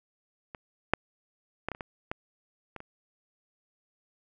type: clicks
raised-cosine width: 0.5 ms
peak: -25 / -6 / -15 / -19 / -29 / -21 / -17 / -25 / -28 dBFS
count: 9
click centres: 0.548 / 0.936 / 1.686 / 1.717 / 1.749 / 1.808 / 2.115 / 2.763 / 2.804 s
effects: none